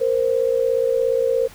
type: tone pair together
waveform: sine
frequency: 466.2 / 523.3 Hz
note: A#4 / C5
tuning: 0 / 0 cents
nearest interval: major second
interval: 200 cents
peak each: -19 dBFS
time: 0-1.48 s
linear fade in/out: 20 ms
effects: pink hiss -44 dBFS RMS until 1.54 s